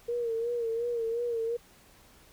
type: tone with vibrato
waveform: sine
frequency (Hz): 466.2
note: A#4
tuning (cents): 0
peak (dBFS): -28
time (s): 0.08-1.57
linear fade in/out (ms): 10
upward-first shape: sine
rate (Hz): 2.8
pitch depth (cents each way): 58
effects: pink hiss -58 dBFS RMS until 2.32 s